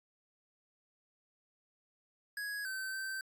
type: tone with pitch steps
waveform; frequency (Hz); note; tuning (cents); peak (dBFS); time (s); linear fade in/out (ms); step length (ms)
square; 1664 / 1540 / 1551; G#6 / G6 / G6; +3 / -31 / -19; -38; 2.37-3.21; 2; 280
effects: AAC 64 kbps